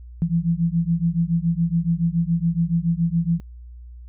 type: beating tone pair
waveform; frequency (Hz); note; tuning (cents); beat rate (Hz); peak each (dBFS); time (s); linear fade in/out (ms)
sine; 164.81 / 171.91; E3 / F3; 0 / -27; 7.1; -21; 0.22-3.4; 0
effects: added 60 Hz sine -37 dBFS peak until 4.08 s